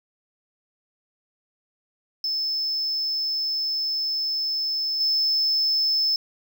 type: tone with level steps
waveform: triangle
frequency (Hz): 5250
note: E8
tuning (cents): -8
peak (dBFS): -22 / -18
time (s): 2.24-6.16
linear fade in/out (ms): 2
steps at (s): 5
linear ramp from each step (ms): 10
effects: none